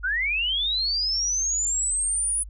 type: linear sweep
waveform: sine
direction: up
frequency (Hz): 1400 to 9956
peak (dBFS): -22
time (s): 0.03-2.44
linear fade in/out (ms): 20
effects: added 50 Hz sine -37 dBFS peak until 2.49 s